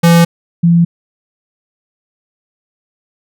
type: tone pair in turn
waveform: square / sine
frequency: 169.3 / 169.98 Hz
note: E3 / F3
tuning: +46 / -47 cents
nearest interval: unison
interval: 7 cents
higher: second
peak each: -5 dBFS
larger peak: neither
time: 0.03-0.25 / 0.63-0.85 s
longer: neither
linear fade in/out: 10 ms
effects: none